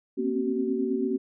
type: tone cluster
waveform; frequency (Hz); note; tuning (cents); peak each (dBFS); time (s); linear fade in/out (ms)
sine; 234.8 / 260.3 / 269.5 / 379.5; A#3 / C4 / C#4 / F#4; +13 / -9 / -49 / +44; -30 / -32 / -30 / -28; 0.17-1.18; 20
effects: none